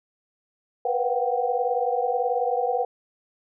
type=tone cluster; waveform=sine; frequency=483.6 / 502 / 724 / 775 Hz; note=B4 / B4 / F#5 / G5; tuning=-36 / +28 / -38 / -20 cents; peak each=-27 dBFS; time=0.85-2.85 s; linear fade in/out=5 ms; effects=none